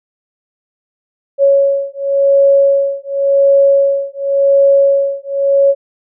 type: beating tone pair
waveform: sine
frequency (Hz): 554.4 / 555.31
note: C#5 / C#5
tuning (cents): 0 / +3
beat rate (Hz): 0.91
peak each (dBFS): -11 / -11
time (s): 1.38-5.75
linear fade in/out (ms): 50
effects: none